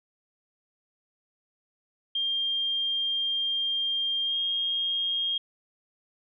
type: tone with pitch glide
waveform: sine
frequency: 3200 to 3239 Hz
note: G7 to G#7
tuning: +35 to -44 cents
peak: -25 dBFS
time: 2.15-5.38 s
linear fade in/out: 5 ms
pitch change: +21 cents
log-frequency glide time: 4.24-4.37 s
effects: none